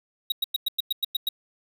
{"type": "tone bursts", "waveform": "square", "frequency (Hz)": 3813, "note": "A#7", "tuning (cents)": 38, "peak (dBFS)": -22, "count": 9, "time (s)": [0.3, 1.289], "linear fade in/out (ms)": 5, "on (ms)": 21, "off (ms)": 100, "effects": []}